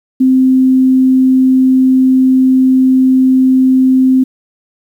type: tone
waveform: sine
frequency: 260 Hz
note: C4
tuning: 11 cents flat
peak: -5 dBFS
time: 0.2-4.24 s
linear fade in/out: 10 ms
effects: 7-bit